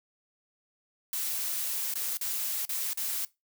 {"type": "noise with dropouts", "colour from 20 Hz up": "blue", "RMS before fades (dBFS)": -32, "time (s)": [1.13, 3.25], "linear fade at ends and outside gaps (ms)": 2, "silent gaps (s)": [[1.939, 1.955], [2.172, 2.211], [2.653, 2.692], [2.933, 2.973]], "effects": ["noise-tail reverb RT60 0.2 s tail -20 dB re dry"]}